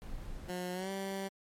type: noise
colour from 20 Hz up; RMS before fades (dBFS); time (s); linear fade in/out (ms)
brown; -42; 0.02-0.5; 0
type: tone with pitch glide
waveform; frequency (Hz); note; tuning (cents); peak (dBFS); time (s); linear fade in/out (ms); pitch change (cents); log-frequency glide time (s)
15% pulse; 180.2 to 194.25; F#3 to G3; -45 to -16; -30; 0.48-1.29; 20; +129; 0.73-0.9
effects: MP3 64 kbps